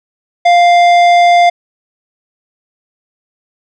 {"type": "tone with tanh clipping", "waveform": "sine", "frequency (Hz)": 698.5, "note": "F5", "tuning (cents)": 0, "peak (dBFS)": -6, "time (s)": [0.45, 1.5], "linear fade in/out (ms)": 10, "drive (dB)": 13, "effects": []}